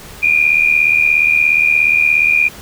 sine tone pair together, 2385 / 2462 Hz, D7 / D#7, +26 / -19 cents, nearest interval minor second, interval 55 cents, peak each -12 dBFS, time 0.22-2.49 s, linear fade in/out 20 ms, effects pink hiss -35 dBFS RMS until 2.61 s

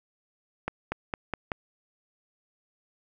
accelerating click train, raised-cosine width 0.5 ms, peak -14 dBFS, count 5, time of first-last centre 0.68-1.518 s, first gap 240 ms, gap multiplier 0.91, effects none

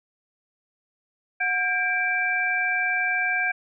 sine tone cluster, 732 / 1604 / 2338 Hz, F#5 / G6 / D7, -19 / +39 / -8 cents, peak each -30 / -24 / -25 dBFS, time 1.4-3.52 s, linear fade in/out 10 ms, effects none

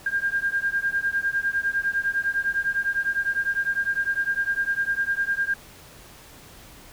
sine beating tone pair, 1600 / 1609.9 Hz, G6 / G6, +35 / +46 cents, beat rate 9.9 Hz, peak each -25 dBFS, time 0.06-5.54 s, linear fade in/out 5 ms, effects pink hiss -47 dBFS RMS until 6.92 s

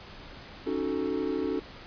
triangle chord, D# half-diminished seventh, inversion third, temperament equal with one note detuned, 277.2 / 309.9 / 370 / 440 Hz, C#4 / D#4 / F#4 / A4, 0 / -7 / 0 / 0 cents, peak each -31 dBFS, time 0.66-1.6 s, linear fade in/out 10 ms, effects pink hiss -46 dBFS RMS until 1.86 s + resampled to 11025 Hz

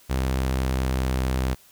sawtooth tone with pitch glide, 65.41 to 64.58 Hz, C2 to C2, 0 to -22 cents, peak -18 dBFS, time 0.09-1.55 s, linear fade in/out 20 ms, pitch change -22 cents, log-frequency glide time 0.26-1.17 s, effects white hiss -54 dBFS RMS until 1.71 s

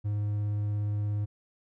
triangle tone with vibrato, 103.83 Hz, G#2, in tune, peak -25 dBFS, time 0.04-1.26 s, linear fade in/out 20 ms, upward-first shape triangle, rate 17 Hz, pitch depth 9 cents each way, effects none

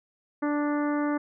harmonic tone, 293.6 Hz, D4, in tune, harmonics 1 / 2 / 3 / 4 / 5 / 6 / 7, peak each -25 / -33 / -36 / -36 / -39 / -42 / -46 dBFS, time 0.42-1.18 s, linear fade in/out 10 ms, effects none

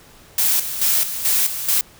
blue noise with tremolo, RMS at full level -17 dBFS, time 0.38-1.81 s, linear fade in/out 2 ms, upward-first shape square, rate 2.3 Hz, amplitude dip 65%, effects pink hiss -47 dBFS RMS until 1.99 s

